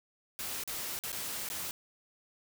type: noise with dropouts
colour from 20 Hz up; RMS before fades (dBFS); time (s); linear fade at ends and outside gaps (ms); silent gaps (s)
white; -38; 0.39-1.71; 0; 0.637-0.676 / 0.99-1.037 / 1.119-1.128 / 1.488-1.5
effects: none